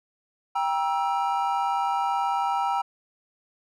triangle chord, E diminished, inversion first, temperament just, 791.1 / 949.3 / 1318.5 Hz, G5 / Bb5 / E6, +16 / +31 / 0 cents, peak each -24 / -25 / -28 dBFS, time 0.55-2.82 s, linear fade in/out 10 ms, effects none

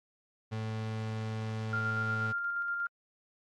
35% pulse tone, 110 Hz, A2, in tune, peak -32 dBFS, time 0.51-2.33 s, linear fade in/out 20 ms
sine tone with tremolo, 1396.9 Hz, F6, in tune, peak -30 dBFS, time 1.73-2.87 s, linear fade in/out 2 ms, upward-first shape square, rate 8.4 Hz, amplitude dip 25%
effects low-pass 5000 Hz 12 dB/octave + AAC 64 kbps

